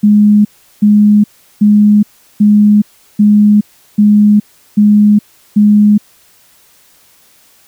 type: tone bursts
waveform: sine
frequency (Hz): 208.4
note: G#3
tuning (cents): +6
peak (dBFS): -3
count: 8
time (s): 0.03-5.98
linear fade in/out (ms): 10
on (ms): 420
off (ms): 370
effects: white hiss -47 dBFS RMS until 7.67 s